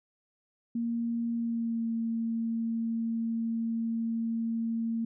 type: tone with pitch glide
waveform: sine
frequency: 233.1 to 228.2 Hz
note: A#3 to A#3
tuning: 0 to -37 cents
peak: -28 dBFS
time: 0.75-5.05 s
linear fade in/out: 5 ms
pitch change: -37 cents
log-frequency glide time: 1.34-1.89 s
effects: none